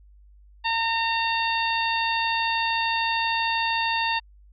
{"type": "harmonic tone", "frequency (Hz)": 913, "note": "A#5", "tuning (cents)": -36, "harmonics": [1, 2, 3, 4, 5], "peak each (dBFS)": [-25, -29, -28, -31, -34], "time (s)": [0.64, 4.2], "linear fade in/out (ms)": 20, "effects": ["added 50 Hz sine -49 dBFS peak until 4.52 s"]}